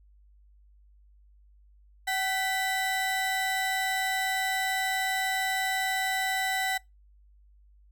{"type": "tone pair together", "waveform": "35% pulse", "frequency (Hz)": [761, 1976.1], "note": ["F#5", "B6"], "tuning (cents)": [48, 0], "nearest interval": "octave + perfect fourth", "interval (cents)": 1652, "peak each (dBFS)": -28, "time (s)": [2.07, 6.78], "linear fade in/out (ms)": 10, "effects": ["noise-tail reverb RT60 0.2 s tail -23 dB re dry", "added 50 Hz sine -55 dBFS peak until 7.91 s"]}